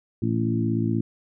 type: harmonic tone with a mistuned harmonic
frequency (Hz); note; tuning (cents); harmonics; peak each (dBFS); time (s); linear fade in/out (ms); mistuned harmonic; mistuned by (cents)
56.2; A1; +37; 2 / 3 / 4 / 5 / 6; -25 / -31 / -26 / -29 / -29; 0.22-1.01; 5; 2; +20
effects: none

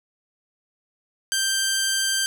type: tone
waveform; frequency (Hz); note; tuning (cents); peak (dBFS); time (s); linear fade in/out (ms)
10% pulse; 1572; G6; +4; -12; 1.32-2.26; 0
effects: none

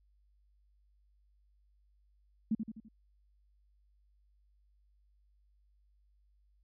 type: tone with echo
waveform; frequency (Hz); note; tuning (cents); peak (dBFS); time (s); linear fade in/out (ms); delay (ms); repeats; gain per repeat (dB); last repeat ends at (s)
sine; 220; A3; 0; -27; 2.51-2.55; 5; 84; 4; -6; 2.886
effects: added 50 Hz sine -66 dBFS peak until 6.63 s

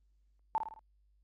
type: tone with echo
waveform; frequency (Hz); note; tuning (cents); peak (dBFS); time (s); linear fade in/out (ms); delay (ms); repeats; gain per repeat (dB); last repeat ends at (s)
sine; 882; A5; +4; -27; 0.55-0.58; 0; 53; 4; -6; 0.792
effects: added 50 Hz sine -66 dBFS peak until 1.23 s + Opus 32 kbps

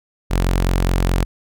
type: tone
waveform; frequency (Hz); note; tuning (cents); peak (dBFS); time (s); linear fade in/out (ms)
sawtooth; 44.75; F1; +43; -11; 0.3-1.25; 20
effects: none

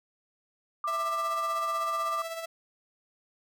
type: tone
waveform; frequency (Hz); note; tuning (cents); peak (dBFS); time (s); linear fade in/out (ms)
sine; 1188; D6; +20; -28; 0.84-2.22; 2
type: tone with tremolo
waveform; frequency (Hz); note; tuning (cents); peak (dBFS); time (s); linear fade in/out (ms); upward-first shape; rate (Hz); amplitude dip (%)
sawtooth; 659.3; E5; 0; -29; 0.87-2.46; 10; sine; 16; 50
effects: none

